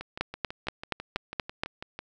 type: two click trains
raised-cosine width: 0.3 ms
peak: -21 / -11 dBFS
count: 13 / 7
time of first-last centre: 0.01-1.99 / 0.21-1.635 s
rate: 6.06 / 4.21 Hz
effects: none

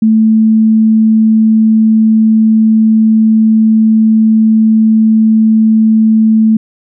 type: tone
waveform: sine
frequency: 220 Hz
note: A3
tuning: in tune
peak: -4 dBFS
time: 0.02-6.57 s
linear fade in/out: 5 ms
effects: none

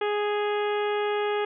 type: harmonic tone with a mistuned harmonic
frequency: 415.3 Hz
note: G#4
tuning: in tune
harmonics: 1 / 2 / 3 / 4 / 5 / 6 / 7 / 8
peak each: -25 / -31 / -35 / -37 / -39 / -41 / -42 / -43 dBFS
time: 0.01-1.45 s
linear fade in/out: 5 ms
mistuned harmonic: 7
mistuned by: -21 cents
effects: none

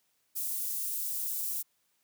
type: high-pass noise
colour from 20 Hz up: white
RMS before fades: -34 dBFS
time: 0.35-1.63 s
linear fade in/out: 20 ms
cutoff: 10000 Hz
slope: 12 dB/octave
effects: white hiss -74 dBFS RMS until 2.03 s + high-pass 80 Hz 12 dB/octave

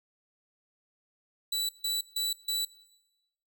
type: tone bursts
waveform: sawtooth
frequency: 3951 Hz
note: B7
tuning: in tune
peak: -25 dBFS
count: 4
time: 1.52-2.65 s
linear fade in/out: 5 ms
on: 170 ms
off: 150 ms
effects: noise-tail reverb RT60 1.0 s tail -20 dB re dry

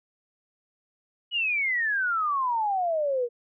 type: exponential sweep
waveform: sine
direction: down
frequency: 2960 to 466.2 Hz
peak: -23 dBFS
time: 1.31-3.29 s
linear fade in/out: 50 ms
effects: none

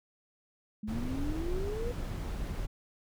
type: exponential sweep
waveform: sine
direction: up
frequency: 207.7 to 493.9 Hz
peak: -35 dBFS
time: 0.83-1.92 s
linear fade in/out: 5 ms
type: noise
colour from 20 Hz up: brown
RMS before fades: -35 dBFS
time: 0.87-2.67 s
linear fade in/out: 20 ms
effects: none

